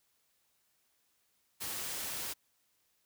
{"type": "noise", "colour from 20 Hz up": "white", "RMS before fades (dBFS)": -39, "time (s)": [1.6, 2.34], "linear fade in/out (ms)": 20, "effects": ["white hiss -75 dBFS RMS until 3.05 s"]}